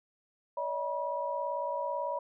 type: tone cluster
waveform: sine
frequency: 570 / 628 / 967 Hz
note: C#5 / D#5 / B5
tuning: +48 / +16 / -37 cents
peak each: -35 / -38 / -34 dBFS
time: 0.57-2.19 s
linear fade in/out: 5 ms
effects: none